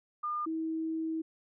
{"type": "tone pair in turn", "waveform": "sine", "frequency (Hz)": [1209, 321.6], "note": ["D6", "E4"], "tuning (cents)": [50, -43], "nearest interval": "octave + major seventh", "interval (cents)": 2293, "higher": "first", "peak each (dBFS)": [-31, -31], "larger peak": "neither", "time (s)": [[0.23, 0.46], [0.46, 1.22]], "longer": "second", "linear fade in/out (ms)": 10, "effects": []}